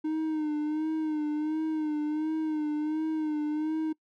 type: tone with vibrato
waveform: triangle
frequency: 307.7 Hz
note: D#4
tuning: 19 cents flat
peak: -25 dBFS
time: 0.04-3.93 s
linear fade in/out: 10 ms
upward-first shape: sine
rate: 1.4 Hz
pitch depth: 48 cents each way
effects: noise-tail reverb RT60 0.1 s tail -24 dB re dry